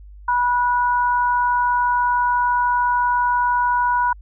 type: tone pair together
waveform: sine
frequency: 977 / 1463.8 Hz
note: B5 / F#6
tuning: -19 / -19 cents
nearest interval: perfect fifth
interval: 700 cents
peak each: -16 / -23 dBFS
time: 0.28-4.13 s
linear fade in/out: 5 ms
effects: added 50 Hz sine -38 dBFS peak until 4.21 s